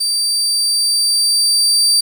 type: tone with level ramp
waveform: 30% pulse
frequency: 4659 Hz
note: D8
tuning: 15 cents flat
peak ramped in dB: -12 to -7 dBFS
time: 0-2.01 s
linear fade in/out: 10 ms
effects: 7-bit